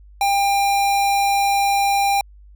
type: tone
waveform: square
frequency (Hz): 798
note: G5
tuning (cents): +31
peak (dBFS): -16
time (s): 0.21-2.21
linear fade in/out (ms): 2
effects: added 50 Hz sine -42 dBFS peak until 2.55 s